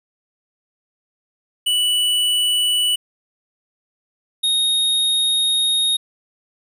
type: tone pair in turn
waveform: square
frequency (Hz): 2960 / 3729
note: F#7 / A#7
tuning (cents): 0 / 0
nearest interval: major third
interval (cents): 400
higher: second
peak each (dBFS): -16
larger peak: neither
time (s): 1.66-2.96 / 4.43-5.97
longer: second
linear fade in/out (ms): 10
effects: resampled to 32000 Hz + 9-bit